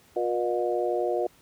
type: harmonic tone with a mistuned harmonic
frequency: 119.7 Hz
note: A#2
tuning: 46 cents sharp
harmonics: 3 / 4 / 5 / 6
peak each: -28 / -29 / -30 / -31 dBFS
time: 0.16-1.27 s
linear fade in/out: 5 ms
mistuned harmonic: 5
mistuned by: +34 cents
effects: pink hiss -58 dBFS RMS until 1.41 s + high-pass 60 Hz 12 dB/octave